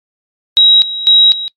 sine tone with tremolo, 3838 Hz, A#7, 50 cents sharp, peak -3 dBFS, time 0.57-1.48 s, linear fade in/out 0 ms, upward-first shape square, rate 2 Hz, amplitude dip 80%, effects noise-tail reverb RT60 0.1 s tail -23 dB re dry + MP3 64 kbps

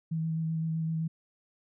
sine tone with vibrato, 161.3 Hz, E3, 37 cents flat, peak -28 dBFS, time 0.11-1.08 s, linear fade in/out 10 ms, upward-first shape square, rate 7.8 Hz, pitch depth 12 cents each way, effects none

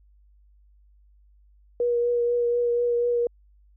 sine tone with vibrato, 478.9 Hz, A#4, 47 cents sharp, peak -20 dBFS, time 1.8-3.27 s, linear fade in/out 2 ms, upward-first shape triangle, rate 4.1 Hz, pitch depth 18 cents each way, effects added 50 Hz sine -54 dBFS peak until 3.76 s

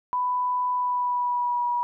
sine tone with pitch glide, 994 to 966.8 Hz, B5 to B5, +11 to -37 cents, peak -22 dBFS, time 0.13-1.83 s, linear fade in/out 0 ms, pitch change -48 cents, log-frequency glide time 0.73-1.67 s, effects none

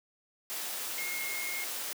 sine tone in noise, 2148 Hz, C7, 45 cents sharp, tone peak -36 dBFS, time 0.98-1.64 s, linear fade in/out 0 ms, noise white, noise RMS -37 dBFS, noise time 0.5-1.93 s, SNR -2 dB, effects high-pass 300 Hz 12 dB/octave

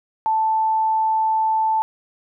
sine tone, 880 Hz, A5, in tune, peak -16 dBFS, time 0.26-1.82 s, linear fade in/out 0 ms, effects none

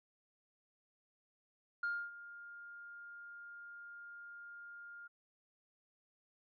sine tone with ADSR envelope, 1409 Hz, F6, 15 cents sharp, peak -32 dBFS, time 1.83-5.08 s, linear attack 5 ms, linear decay 270 ms, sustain -17 dB, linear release 15 ms, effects tanh soft clip ceiling -31 dBFS

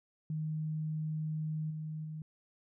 sine tone with level steps, 155.56 Hz, D#3, in tune, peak -33 / -37 / -39 dBFS, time 0.3-2.22 s, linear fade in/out 2 ms, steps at 1.7 / 2.04 s, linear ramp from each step 10 ms, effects none

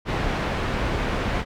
pink low-pass noise, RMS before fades -25 dBFS, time 0.05-1.45 s, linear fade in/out 50 ms, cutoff 2500 Hz, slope 12 dB/octave, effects none

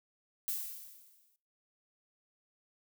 violet noise with exponential decay, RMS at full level -34 dBFS, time 0.48-1.36 s, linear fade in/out 0 ms, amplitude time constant 190 ms, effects noise-tail reverb RT60 0.4 s tail -20 dB re dry

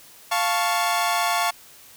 sawtooth chord, F augmented, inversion none, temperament equal, 698.5 / 880 / 1108.7 Hz, F5 / A5 / C#6, 0 / 0 / 0 cents, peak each -20 / -22 / -21 dBFS, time 0.31-1.51 s, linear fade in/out 10 ms, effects white hiss -48 dBFS RMS until 1.96 s

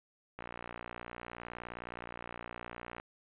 click train, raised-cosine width 0.5 ms, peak -27 dBFS, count 156, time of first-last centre 0.39-2.999 s, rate 59.4 Hz, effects resampled to 8000 Hz

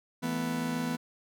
40% pulse chord, E suspended fourth, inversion none, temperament just, 164.81 / 219.8 / 247.2 Hz, E3 / A3 / B3, 0 / -2 / +2 cents, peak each -35 / -37 / -31 dBFS, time 0.22-0.97 s, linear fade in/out 20 ms, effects none

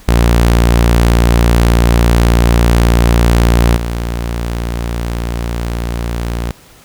sawtooth tone with level steps, 58.27 Hz, A#1, in tune, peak -3 / -12 dBFS, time 0.08-6.51 s, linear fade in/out 0 ms, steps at 3.76 s, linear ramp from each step 5 ms, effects pink hiss -42 dBFS RMS until 6.84 s

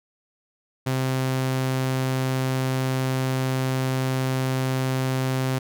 sawtooth tone, 130.81 Hz, C3, in tune, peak -18 dBFS, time 0.86-5.59 s, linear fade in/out 10 ms, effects none

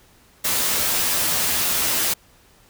white noise with comb filter, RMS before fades -21 dBFS, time 0.44-2.14 s, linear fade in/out 10 ms, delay 12 ms, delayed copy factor +0.6, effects pink hiss -54 dBFS RMS until 2.69 s

